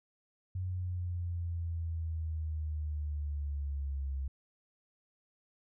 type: exponential sweep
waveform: sine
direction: down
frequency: 92.5 to 67.1 Hz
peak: -33 dBFS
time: 0.55-4.28 s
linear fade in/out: 5 ms
effects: none